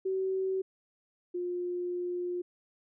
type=tone pair in turn; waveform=sine; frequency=380 / 355.2 Hz; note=F#4 / F4; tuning=+46 / +29 cents; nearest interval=minor second; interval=117 cents; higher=first; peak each=-28 / -31 dBFS; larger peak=first; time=0.05-0.62 / 1.34-2.42 s; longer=second; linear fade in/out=10 ms; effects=none